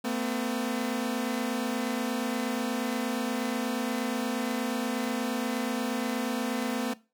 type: tone pair together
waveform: sawtooth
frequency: 225.3 / 253.7 Hz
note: A3 / B3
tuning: +41 / +47 cents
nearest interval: major second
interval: 206 cents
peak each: -27 / -27 dBFS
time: 0.04-6.94 s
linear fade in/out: 10 ms
effects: noise-tail reverb RT60 0.3 s tail -19 dB re dry